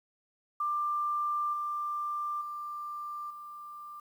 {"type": "tone with level steps", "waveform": "sine", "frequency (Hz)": 1187, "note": "D6", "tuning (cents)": 18, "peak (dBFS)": [-28, -31, -36, -42], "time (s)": [0.6, 4], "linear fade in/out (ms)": 5, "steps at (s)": [1.53, 2.41, 3.3], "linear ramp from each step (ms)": 5, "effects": ["10-bit"]}